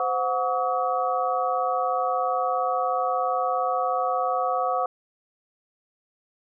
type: tone cluster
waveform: sine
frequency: 516 / 729 / 1135 / 1272 Hz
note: C5 / F#5 / C#6 / D#6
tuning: -24 / -26 / +41 / +38 cents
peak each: -28 / -25 / -28 / -30 dBFS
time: 0-4.86 s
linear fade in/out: 2 ms
effects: none